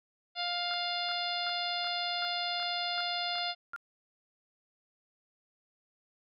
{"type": "harmonic tone", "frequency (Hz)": 703, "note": "F5", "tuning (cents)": 11, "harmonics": [1, 2, 3, 4, 5, 6, 7], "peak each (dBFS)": [-36, -41, -42, -41, -37, -39, -41], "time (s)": [0.35, 3.55], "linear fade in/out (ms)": 50}
{"type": "tone bursts", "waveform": "sine", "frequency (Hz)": 1399, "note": "F6", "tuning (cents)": 3, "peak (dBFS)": -36, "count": 9, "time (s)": [0.71, 3.762], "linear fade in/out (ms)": 0, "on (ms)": 28, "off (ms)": 350}
{"effects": []}